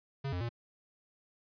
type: tone with pitch steps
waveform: square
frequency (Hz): 137.5 / 89.2 / 117.9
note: C#3 / F2 / A#2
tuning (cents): -14 / +37 / +20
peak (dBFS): -34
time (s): 0.24-0.492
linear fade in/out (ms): 10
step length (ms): 84
effects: resampled to 11025 Hz + 11-bit